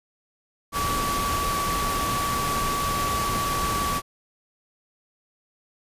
sine tone in noise, 1143 Hz, D6, 47 cents flat, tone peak -25 dBFS, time 0.72-4.02 s, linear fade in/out 50 ms, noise pink, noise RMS -28 dBFS, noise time 0.72-4.02 s, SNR 0 dB, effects resampled to 32000 Hz

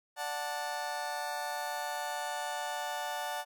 30% pulse chord, D major, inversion none, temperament just, 587.3 / 734.2 / 881 Hz, D5 / F#5 / A5, 0 / -14 / +2 cents, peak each -39 / -36 / -35 dBFS, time 0.16-3.45 s, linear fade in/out 50 ms, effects none

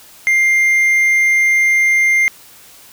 triangle tone, 2100 Hz, C7, 6 cents sharp, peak -8 dBFS, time 0.27-2.28 s, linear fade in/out 0 ms, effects white hiss -42 dBFS RMS until 2.92 s

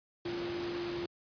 sine tone in noise, 347.1 Hz, F4, 11 cents flat, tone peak -35 dBFS, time 0.25-1.06 s, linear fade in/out 5 ms, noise pink, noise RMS -41 dBFS, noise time 0.25-1.06 s, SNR +3 dB, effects high-pass 100 Hz 12 dB/octave + resampled to 11025 Hz

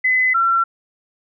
sine tone pair in turn, 2022 / 1356.9 Hz, B6 / E6, +40 / +50 cents, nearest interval perfect fifth, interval 690 cents, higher first, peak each -13 dBFS, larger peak neither, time 0.04-0.34 / 0.34-0.64 s, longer neither, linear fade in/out 10 ms, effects none

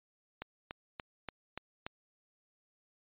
click train, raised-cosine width 0.3 ms, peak -23 dBFS, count 6, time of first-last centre 0.42-1.865 s, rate 3.46 Hz, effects resampled to 8000 Hz

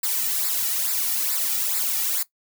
blue noise with flanger, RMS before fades -24 dBFS, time 0.03-2.23 s, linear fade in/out 5 ms, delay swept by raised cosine 0.32 to 1.92 ms, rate 2.3 Hz, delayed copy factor -0.85, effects noise-tail reverb RT60 0.1 s tail -17 dB re dry

